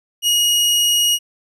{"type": "tone", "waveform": "sawtooth", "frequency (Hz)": 2885, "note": "F#7", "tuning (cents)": -44, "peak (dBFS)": -10, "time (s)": [0.22, 1.19], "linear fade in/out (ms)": 50, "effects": ["resampled to 32000 Hz"]}